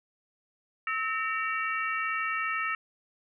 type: harmonic tone with a mistuned harmonic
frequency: 457.1 Hz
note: A#4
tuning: 34 cents flat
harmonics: 3 / 4 / 5 / 6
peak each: -31 / -33 / -35 / -37 dBFS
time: 0.87-2.75 s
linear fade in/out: 2 ms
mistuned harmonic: 3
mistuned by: -97 cents
effects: none